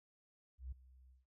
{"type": "tone with ADSR envelope", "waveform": "sine", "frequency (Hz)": 64, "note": "C2", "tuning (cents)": -38, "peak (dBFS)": -40, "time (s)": [0.58, 1.26], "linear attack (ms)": 140, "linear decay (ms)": 6, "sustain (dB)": -20, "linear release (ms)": 160, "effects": []}